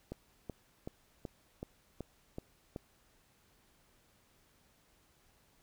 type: click train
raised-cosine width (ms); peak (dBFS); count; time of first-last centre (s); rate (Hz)
2; -27; 8; 0.12-2.762; 2.65
effects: pink hiss -69 dBFS RMS until 5.62 s